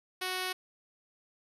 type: tone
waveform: 5% pulse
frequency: 369.9 Hz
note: F#4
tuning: in tune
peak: -21 dBFS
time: 0.21-0.53 s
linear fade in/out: 10 ms
effects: resampled to 32000 Hz